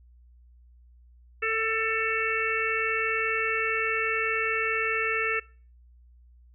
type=harmonic tone; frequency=444.9 Hz; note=A4; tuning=19 cents sharp; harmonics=1 / 3 / 4 / 5 / 6; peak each=-31 / -31 / -31 / -31 / -31 dBFS; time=1.42-5.4 s; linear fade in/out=10 ms; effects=noise-tail reverb RT60 0.4 s tail -23 dB re dry + added 60 Hz sine -52 dBFS peak until 6.54 s